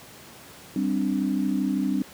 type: chord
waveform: sine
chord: G suspended fourth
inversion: none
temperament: just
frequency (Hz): 196 / 261.3 / 294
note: G3 / C4 / D4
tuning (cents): 0 / -2 / +2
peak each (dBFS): -26 / -26 / -27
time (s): 0.76-2.02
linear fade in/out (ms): 2
effects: pink hiss -46 dBFS RMS until 2.13 s + high-pass 100 Hz 12 dB/octave